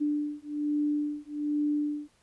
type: beating tone pair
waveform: sine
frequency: 295 / 296.2 Hz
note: D4 / D4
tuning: +8 / +15 cents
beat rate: 1.2 Hz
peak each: -30 dBFS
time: 0-2.09 s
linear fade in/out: 20 ms
effects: pink hiss -66 dBFS RMS until 2.22 s + resampled to 24000 Hz